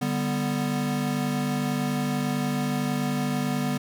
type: chord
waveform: square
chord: G major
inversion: second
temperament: equal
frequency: 146.83 / 196 / 246.9 Hz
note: D3 / G3 / B3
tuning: 0 / 0 / 0 cents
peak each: -30 / -31 / -28 dBFS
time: 0.01-3.78 s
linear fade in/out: 10 ms
effects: none